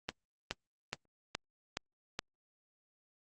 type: click train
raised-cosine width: 0.2 ms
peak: -17 dBFS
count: 6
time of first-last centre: 0.09-2.191 s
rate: 2.38 Hz
effects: Opus 24 kbps